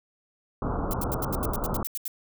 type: low-pass noise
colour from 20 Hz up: pink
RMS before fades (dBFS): -29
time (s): 0.62-1.83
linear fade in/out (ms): 2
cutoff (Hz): 1400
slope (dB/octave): 96
type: noise bursts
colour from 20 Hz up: violet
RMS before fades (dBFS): -32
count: 12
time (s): 0.91-2.079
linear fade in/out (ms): 0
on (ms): 25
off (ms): 79
effects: none